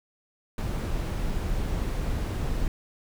brown noise, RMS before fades -28 dBFS, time 0.58-2.68 s, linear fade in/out 2 ms, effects none

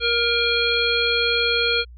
harmonic tone with a mistuned harmonic, 469.7 Hz, A#4, 13 cents sharp, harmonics 1 / 3 / 5 / 7 / 9, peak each -24 / -24 / -24 / -24 / -24 dBFS, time 0-1.85 s, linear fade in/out 50 ms, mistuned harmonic 5, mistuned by +31 cents, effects added 60 Hz sine -39 dBFS peak until 1.97 s

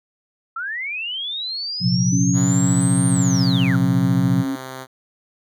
sine linear two-way sweep, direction up then down, 1300 to 8870 to 1300 Hz, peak -24 dBFS, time 0.56-3.76 s, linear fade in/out 5 ms, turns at 3.08 s
sine chord, Bb suspended second, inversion none, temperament equal with one note detuned, 116.54 / 130.81 / 179.21 Hz, Bb2 / C3 / F3, 0 / 0 / +45 cents, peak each -22 / -21 / -18 dBFS, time 1.8-4.45 s, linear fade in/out 50 ms
sine tone with pitch glide, 277.2 to 270.9 Hz, C#4 to C#4, 0 to -40 cents, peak -21 dBFS, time 2.12-4.56 s, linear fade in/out 10 ms, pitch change -40 cents, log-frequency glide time 2.49-3.43 s
5% pulse tone, 130.81 Hz, C3, in tune, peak -20 dBFS, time 2.33-4.87 s, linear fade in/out 50 ms
effects none

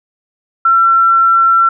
sine tone, 1352 Hz, E6, 43 cents sharp, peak -6 dBFS, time 0.65-1.69 s, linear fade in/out 5 ms, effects none

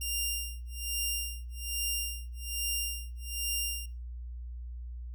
10% pulse tone with tremolo, 2794 Hz, F7, in tune, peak -21 dBFS, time 0.01-3.86 s, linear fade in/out 5 ms, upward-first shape sine, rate 1.2 Hz, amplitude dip 100%, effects noise-tail reverb RT60 0.3 s tail -19 dB re dry + added 60 Hz sine -38 dBFS peak until 5.14 s

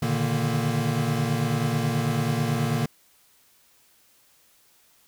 square tone cluster, 117.4 / 143.7 / 152.9 / 232.6 Hz, A#2 / D3 / D#3 / A#3, +13 / -37 / -30 / -4 cents, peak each -29 dBFS, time 0.02-2.86 s, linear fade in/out 5 ms, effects white hiss -60 dBFS RMS until 5.07 s

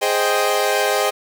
sawtooth chord, Ab major seventh, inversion none, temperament equal, 415.3 / 523.3 / 622.3 / 784 Hz, Ab4 / C5 / Eb5 / G5, 0 / 0 / 0 / 0 cents, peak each -18 dBFS, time 0.01-1.11 s, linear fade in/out 20 ms, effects none

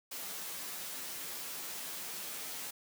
white noise with comb filter, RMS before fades -42 dBFS, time 0.11-2.71 s, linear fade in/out 10 ms, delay 11 ms, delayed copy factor +0.6, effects high-pass 150 Hz 12 dB/octave

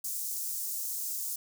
white high-pass noise, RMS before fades -35 dBFS, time 0.04-1.36 s, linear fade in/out 5 ms, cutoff 6000 Hz, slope 24 dB/octave, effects none

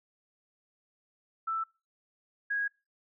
sine tone pair in turn, 1325 / 1648.8 Hz, E6 / G#6, +9 / -13 cents, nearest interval major third, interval 378 cents, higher second, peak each -29 / -28 dBFS, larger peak second, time 1.47-1.64 / 2.5-2.68 s, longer second, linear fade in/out 10 ms, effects noise-tail reverb RT60 0.3 s tail -26 dB re dry

